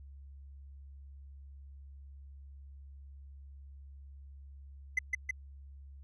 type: tone with echo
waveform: triangle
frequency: 2034 Hz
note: C7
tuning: 50 cents flat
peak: -24 dBFS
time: 4.97-4.99 s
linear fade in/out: 5 ms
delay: 160 ms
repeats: 2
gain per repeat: -2 dB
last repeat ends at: 5.31 s
effects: added 69 Hz sine -48 dBFS peak until 6.03 s + resampled to 22050 Hz